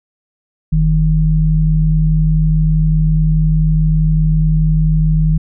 sine tone pair together, 44 / 156.8 Hz, F1 / D#3, +14 / +14 cents, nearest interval octave + minor seventh, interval 2200 cents, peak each -13 / -11 dBFS, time 0.72-5.38 s, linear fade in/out 10 ms, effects none

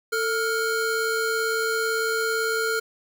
square tone pair together, 445.7 / 1415 Hz, A4 / F6, +22 / +22 cents, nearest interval octave + minor sixth, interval 2000 cents, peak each -26 dBFS, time 0.12-2.8 s, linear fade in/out 10 ms, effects none

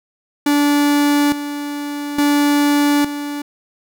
45% pulse tone with tremolo, 290 Hz, D4, 22 cents flat, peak -12 dBFS, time 0.46-3.42 s, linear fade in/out 5 ms, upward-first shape square, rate 0.58 Hz, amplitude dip 70%, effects none

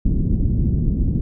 pink low-pass noise, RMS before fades -18 dBFS, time 0.05-1.21 s, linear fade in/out 5 ms, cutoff 260 Hz, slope 24 dB/octave, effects none

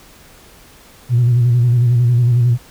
sine tone with vibrato, 120.9 Hz, B2, 36 cents flat, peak -8 dBFS, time 1.09-2.58 s, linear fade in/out 50 ms, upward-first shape square, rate 11 Hz, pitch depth 41 cents each way, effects tanh soft clip ceiling -6 dBFS + pink hiss -44 dBFS RMS until 2.7 s

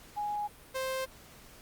sine / sawtooth tone pair in turn, 830.6 / 525.1 Hz, G#5 / C5, 0 / +6 cents, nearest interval minor sixth, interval 794 cents, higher first, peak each -31 / -28 dBFS, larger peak second, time 0.16-0.48 / 0.74-1.06 s, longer neither, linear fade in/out 20 ms, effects pink hiss -54 dBFS RMS until 1.61 s + Opus 48 kbps

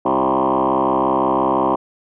sine tone with frequency modulation, 659.3 Hz, E5, in tune, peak -13 dBFS, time 0.05-1.76 s, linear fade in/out 10 ms, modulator 65.8 Hz, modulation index 6.3, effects tanh soft clip ceiling -9 dBFS

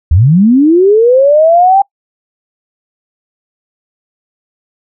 sine linear sweep, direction up, 69.4 to 800 Hz, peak -3 dBFS, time 0.11-1.82 s, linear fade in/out 5 ms, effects noise-tail reverb RT60 0.1 s tail -26 dB re dry

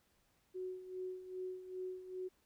sine tone with tremolo, 370 Hz, F#4, in tune, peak -39 dBFS, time 0.54-2.29 s, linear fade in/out 20 ms, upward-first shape sine, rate 2.5 Hz, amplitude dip 70%, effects pink hiss -75 dBFS RMS until 2.45 s

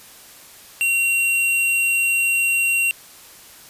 square tone, 2747 Hz, F7, 29 cents flat, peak -17 dBFS, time 0.81-2.91 s, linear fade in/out 0 ms, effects white hiss -44 dBFS RMS until 3.69 s + resampled to 32000 Hz

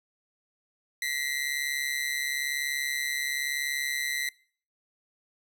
sawtooth ring-modulated tone, 2000 Hz, B6, 21 cents sharp, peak -22 dBFS, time 1.02-4.29 s, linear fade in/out 2 ms, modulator 70.5 Hz, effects noise-tail reverb RT60 0.5 s tail -24 dB re dry

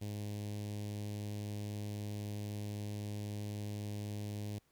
sawtooth tone with notch filter, 103.83 Hz, G#2, in tune, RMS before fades -41 dBFS, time 0.01-4.59 s, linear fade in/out 10 ms, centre 1300 Hz, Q 0.51, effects pink hiss -74 dBFS RMS until 4.71 s

